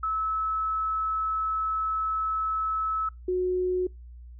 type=tone pair in turn; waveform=sine; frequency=1300 / 365.5 Hz; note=E6 / F#4; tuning=-24 / -21 cents; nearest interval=octave + minor seventh; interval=2197 cents; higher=first; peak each=-25 / -23 dBFS; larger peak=second; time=0.03-3.09 / 3.28-3.87 s; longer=first; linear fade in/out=5 ms; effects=noise-tail reverb RT60 0.2 s tail -25 dB re dry + added 60 Hz sine -42 dBFS peak until 4.39 s